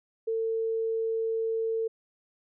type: tone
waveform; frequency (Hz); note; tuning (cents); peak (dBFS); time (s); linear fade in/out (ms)
sine; 450; A4; +39; -26; 0.27-1.88; 10
effects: none